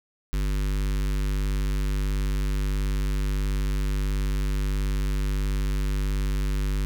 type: tone with notch filter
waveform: square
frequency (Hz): 49.25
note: G1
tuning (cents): +9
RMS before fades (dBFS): -25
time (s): 0.33-6.85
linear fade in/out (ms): 0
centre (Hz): 690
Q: 0.77
effects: none